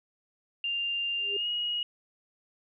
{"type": "tone with pitch glide", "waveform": "sine", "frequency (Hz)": [2794, 2891], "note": ["F7", "F#7"], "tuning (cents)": [0, -41], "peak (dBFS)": -28, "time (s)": [0.64, 1.83], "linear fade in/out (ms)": 2, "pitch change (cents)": 59, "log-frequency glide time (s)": [1.33, 1.48]}
{"type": "tone with exponential growth", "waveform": "sine", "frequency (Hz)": 403.4, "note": "G4", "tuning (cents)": 50, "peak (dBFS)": -31, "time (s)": [1.13, 1.37], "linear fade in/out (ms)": 5, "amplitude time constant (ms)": 51}
{"effects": []}